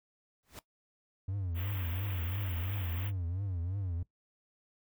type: noise with exponential growth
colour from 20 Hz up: pink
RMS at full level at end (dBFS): -43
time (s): 0.43-0.59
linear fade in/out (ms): 0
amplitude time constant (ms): 34
type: tone with vibrato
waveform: triangle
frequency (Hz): 91.9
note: F#2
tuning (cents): -11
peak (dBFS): -31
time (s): 1.28-4.03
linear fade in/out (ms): 5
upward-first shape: triangle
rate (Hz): 2.9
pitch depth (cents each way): 190
type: band-stop noise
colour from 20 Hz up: white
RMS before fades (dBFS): -44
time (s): 1.54-3.12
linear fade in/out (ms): 50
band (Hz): 3400 to 14000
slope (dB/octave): 96
effects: noise-tail reverb RT60 0.1 s tail -18 dB re dry